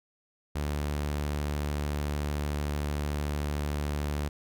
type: tone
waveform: sawtooth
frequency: 73.42 Hz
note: D2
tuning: in tune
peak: -25 dBFS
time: 0.55-4.29 s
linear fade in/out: 10 ms
effects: none